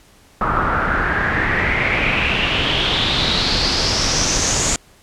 pink noise with low-pass filter sweep, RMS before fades -18 dBFS, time 0.41-4.76 s, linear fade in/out 2 ms, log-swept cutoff 1200 to 7300 Hz, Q 5.5, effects pink hiss -50 dBFS RMS until 5.02 s + low-pass 12000 Hz 12 dB/octave

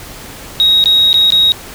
sine tone with dropouts, 3785 Hz, A#7, 26 cents sharp, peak -5 dBFS, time 0.6-1.52 s, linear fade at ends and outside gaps 0 ms, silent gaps 0.84-0.858 / 1.13-1.142 / 1.304-1.322 s, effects tanh soft clip ceiling -2 dBFS + pink hiss -31 dBFS RMS until 1.74 s

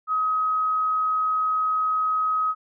sine tone, 1267 Hz, D#6, 31 cents sharp, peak -20 dBFS, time 0.07-2.55 s, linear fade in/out 50 ms, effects none

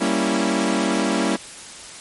sawtooth chord, G diminished seventh, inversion none, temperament equal, 196 / 233.1 / 277.2 / 329.6 Hz, G3 / Bb3 / Db4 / Fb4, 0 / 0 / 0 / 0 cents, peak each -20 dBFS, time 0-1.37 s, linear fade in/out 20 ms, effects white hiss -38 dBFS RMS until 2 s + MP3 48 kbps

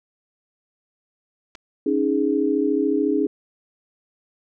clicks, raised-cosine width 0.2 ms, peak -23 / -24 dBFS, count 2, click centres 1.551 / 1.554 s
sine chord, C# suspended second, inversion none, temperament equal, 277.2 / 311.1 / 415.3 Hz, C#4 / D#4 / G#4, 0 / 0 / 0 cents, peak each -22 dBFS, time 1.86-3.27 s, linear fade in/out 5 ms
effects none

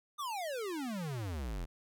square exponential sweep, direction down, 1233 to 38.89 Hz, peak -37 dBFS, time 0.18-1.66 s, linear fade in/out 20 ms, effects none

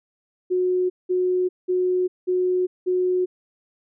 sine tone bursts, 365 Hz, F#4, 24 cents flat, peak -18 dBFS, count 5, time 0.5-3.26 s, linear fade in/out 20 ms, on 400 ms, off 190 ms, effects none

